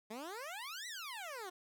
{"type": "exponential two-way sweep", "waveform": "15% pulse", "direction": "up then down", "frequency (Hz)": [206.4, 2026, 349.2], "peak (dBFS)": -37, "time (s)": [0.1, 1.5], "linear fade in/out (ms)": 10, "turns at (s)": 0.87, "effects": []}